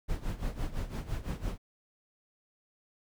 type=noise with tremolo; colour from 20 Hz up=brown; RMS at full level=-32 dBFS; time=0.08-1.58 s; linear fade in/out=20 ms; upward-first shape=sine; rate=5.9 Hz; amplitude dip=80%; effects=none